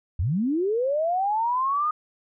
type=linear sweep; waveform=sine; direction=up; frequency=68.6 to 1244.5 Hz; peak=-21 dBFS; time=0.19-1.91 s; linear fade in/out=5 ms; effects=none